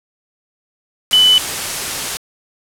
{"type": "tone in noise", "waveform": "sine", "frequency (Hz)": 3000, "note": "F#7", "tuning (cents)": 23, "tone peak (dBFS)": -7, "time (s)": [1.13, 1.38], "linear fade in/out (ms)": 0, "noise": "white", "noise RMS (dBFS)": -21, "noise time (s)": [1.11, 2.17], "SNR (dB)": 11, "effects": ["low-pass 11000 Hz 12 dB/octave"]}